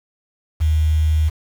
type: tone with quantisation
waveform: sine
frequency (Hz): 77.78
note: D#2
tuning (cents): 0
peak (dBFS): -13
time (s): 0.6-1.3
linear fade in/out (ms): 20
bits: 6
effects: none